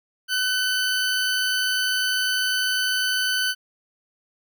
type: tone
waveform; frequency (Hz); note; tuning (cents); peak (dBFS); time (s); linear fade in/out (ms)
20% pulse; 1508; F#6; +32; -16; 0.28-3.55; 50
effects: none